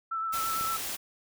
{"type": "tone with vibrato", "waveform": "sine", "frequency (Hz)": 1325, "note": "E6", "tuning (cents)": 9, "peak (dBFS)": -29, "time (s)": [0.11, 0.77], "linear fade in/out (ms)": 10, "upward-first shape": "triangle", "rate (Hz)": 8.8, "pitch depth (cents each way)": 28}
{"type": "noise", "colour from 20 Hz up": "white", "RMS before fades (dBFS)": -35, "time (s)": [0.32, 0.97], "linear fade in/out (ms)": 20}
{"type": "click", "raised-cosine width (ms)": 3, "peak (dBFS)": -30, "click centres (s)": 0.611}
{"effects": []}